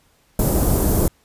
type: band-stop noise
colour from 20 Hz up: pink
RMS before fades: -17 dBFS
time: 0.39-1.08 s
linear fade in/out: 2 ms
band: 590 to 12000 Hz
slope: 12 dB/octave
effects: pink hiss -59 dBFS RMS until 1.24 s + resampled to 32000 Hz